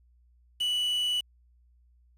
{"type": "tone with quantisation", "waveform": "triangle", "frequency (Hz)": 2955, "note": "F#7", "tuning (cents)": -3, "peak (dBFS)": -24, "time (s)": [0.6, 1.21], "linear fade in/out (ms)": 10, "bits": 7, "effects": ["added 60 Hz sine -59 dBFS peak until 2.17 s", "resampled to 32000 Hz"]}